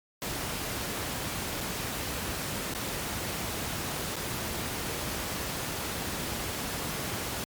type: noise with dropouts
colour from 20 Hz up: pink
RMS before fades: -33 dBFS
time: 0.22-7.44 s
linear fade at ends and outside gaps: 0 ms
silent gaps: 1.605-1.609 / 2.737-2.749 / 4.158-4.165 s
effects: high-pass 60 Hz 12 dB/octave + MP3 96 kbps